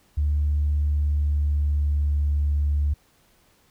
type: tone with pitch glide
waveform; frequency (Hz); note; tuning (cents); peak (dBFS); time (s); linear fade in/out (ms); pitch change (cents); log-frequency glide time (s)
sine; 73.7 to 72.9; D2 to D2; +7 to -12; -18; 0.17-2.94; 10; -19; 0.74-2.15
effects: tanh soft clip ceiling -15 dBFS + pink hiss -61 dBFS RMS until 3.7 s